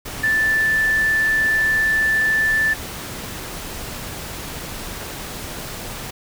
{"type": "tone in noise", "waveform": "sine", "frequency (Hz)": 1760, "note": "A6", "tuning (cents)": 0, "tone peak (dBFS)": -15, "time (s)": [0.23, 2.74], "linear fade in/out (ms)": 10, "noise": "pink", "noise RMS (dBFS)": -31, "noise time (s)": [0.05, 6.11], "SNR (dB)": 13, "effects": []}